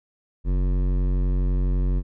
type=tone with hard clipping; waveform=sine; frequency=46 Hz; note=F#1; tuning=9 cents flat; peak=-21 dBFS; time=0.44-2.03 s; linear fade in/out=50 ms; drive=14 dB; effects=none